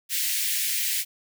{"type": "high-pass noise", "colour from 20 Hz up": "white", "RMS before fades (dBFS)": -26, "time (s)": [0.09, 1.05], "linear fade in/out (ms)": 50, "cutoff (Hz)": 1800, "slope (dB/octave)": 48, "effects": []}